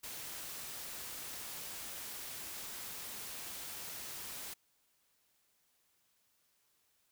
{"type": "noise", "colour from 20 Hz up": "white", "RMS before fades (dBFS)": -45, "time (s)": [0.03, 4.54], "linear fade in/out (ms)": 10, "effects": ["white hiss -75 dBFS RMS until 7.11 s"]}